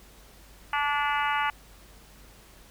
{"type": "harmonic tone", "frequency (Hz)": 290, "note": "D4", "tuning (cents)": -22, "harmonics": [3, 4, 5, 6, 7, 8, 9, 10], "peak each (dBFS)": [-28, -30, -31, -36, -34, -38, -38, -38], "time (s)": [0.73, 1.5], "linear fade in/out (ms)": 2, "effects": ["added 50 Hz sine -53 dBFS peak until 2.7 s", "pink hiss -54 dBFS RMS until 2.7 s"]}